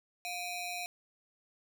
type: ring-modulated tone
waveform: sawtooth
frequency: 1600 Hz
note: G6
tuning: 35 cents sharp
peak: -30 dBFS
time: 0.25-0.86 s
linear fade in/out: 0 ms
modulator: 892 Hz
effects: none